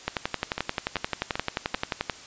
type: two click trains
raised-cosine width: 0.3 ms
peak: -12 / -9 dBFS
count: 4 / 24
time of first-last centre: 0.58-1.743 / 0.08-2.098 s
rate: 2.58 / 11.4 Hz
effects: white hiss -45 dBFS RMS until 2.26 s + resampled to 16000 Hz